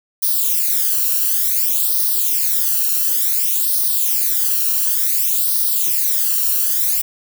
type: noise with flanger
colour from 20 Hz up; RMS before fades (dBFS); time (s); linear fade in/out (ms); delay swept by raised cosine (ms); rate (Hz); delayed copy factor
violet; -17; 0.22-7.02; 10; 0.2 to 0.72; 0.56; +0.9
effects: none